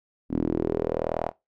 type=tone with band-pass filter sweep; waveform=sawtooth; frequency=40.5 Hz; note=E1; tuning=30 cents flat; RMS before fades=-27 dBFS; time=0.29-1.32 s; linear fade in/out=50 ms; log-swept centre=260 to 730 Hz; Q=3.6; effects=noise-tail reverb RT60 0.2 s tail -20 dB re dry